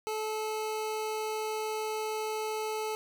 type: tone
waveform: 25% pulse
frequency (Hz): 433.5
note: A4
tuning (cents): -26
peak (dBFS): -28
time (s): 0.07-2.95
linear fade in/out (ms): 0
effects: none